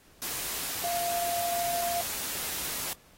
sine tone in noise, 694 Hz, F5, 11 cents flat, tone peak -29 dBFS, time 0.84-2.01 s, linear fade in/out 0 ms, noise white, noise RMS -34 dBFS, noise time 0.22-2.93 s, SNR +2 dB, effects pink hiss -59 dBFS RMS until 3.17 s + AAC 48 kbps

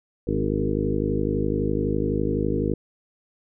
harmonic tone with a mistuned harmonic, 51.91 Hz, G#1, in tune, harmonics 1 / 2 / 3 / 4 / 5 / 6 / 7 / 8 / 9, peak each -30 / -30 / -30 / -30 / -30 / -30 / -30 / -30 / -30 dBFS, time 0.27-2.74 s, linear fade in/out 5 ms, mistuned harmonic 6, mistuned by -23 cents, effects none

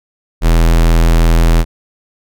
square tone, 41.44 Hz, E1, 10 cents sharp, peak -7 dBFS, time 0.41-1.65 s, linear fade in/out 50 ms, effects none

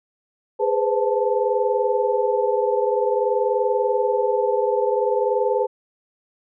sine tone cluster, 413.6 / 496.5 / 517 / 878 Hz, G#4 / B4 / C5 / A5, -7 / +9 / -21 / -4 cents, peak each -22 / -22 / -24 / -25 dBFS, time 0.59-5.67 s, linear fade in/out 20 ms, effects none

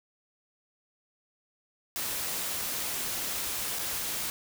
white noise with dropouts, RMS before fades -33 dBFS, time 1.96-4.3 s, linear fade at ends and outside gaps 0 ms, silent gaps 3.788-3.792 s, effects none

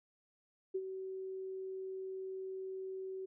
sine tone with ADSR envelope, 379.5 Hz, F#4, 44 cents sharp, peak -32 dBFS, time 0.74-3.26 s, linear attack 13 ms, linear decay 53 ms, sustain -8 dB, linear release 12 ms, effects none

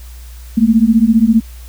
sine beating tone pair, 217.3 / 232.3 Hz, A3 / A#3, -21 / -6 cents, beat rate 15 Hz, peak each -10 dBFS, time 0.57-1.41 s, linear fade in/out 10 ms, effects added 60 Hz sine -30 dBFS peak until 1.68 s + white hiss -43 dBFS RMS until 1.68 s

